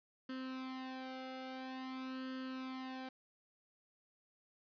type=tone with flanger; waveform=sawtooth; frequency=260.3 Hz; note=C4; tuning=9 cents flat; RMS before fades=-45 dBFS; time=0.29-3.09 s; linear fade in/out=5 ms; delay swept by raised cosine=0.65 to 1.42 ms; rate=0.49 Hz; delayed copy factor=+0.85; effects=resampled to 11025 Hz + 11-bit